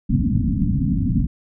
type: low-pass noise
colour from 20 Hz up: white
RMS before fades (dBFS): -19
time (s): 0.09-1.27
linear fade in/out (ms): 10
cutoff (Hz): 270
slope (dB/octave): 96
effects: none